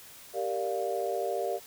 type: chord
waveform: sine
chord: G minor seventh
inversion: none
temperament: equal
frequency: 392 / 466.2 / 587.3 / 698.5 Hz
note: G4 / Bb4 / D5 / F5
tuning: 0 / 0 / 0 / 0 cents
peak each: -34 dBFS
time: 0.33-1.6 s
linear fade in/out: 50 ms
effects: white hiss -50 dBFS RMS until 1.66 s